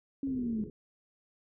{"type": "linear sweep", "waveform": "sine", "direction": "down", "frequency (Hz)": [278.1, 207.7], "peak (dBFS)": -30, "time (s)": [0.23, 0.64], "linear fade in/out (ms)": 2}
{"type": "low-pass noise", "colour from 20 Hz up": "white", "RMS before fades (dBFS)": -45, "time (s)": [0.27, 0.7], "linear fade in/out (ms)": 2, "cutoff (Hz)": 440, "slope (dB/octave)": 96}
{"effects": []}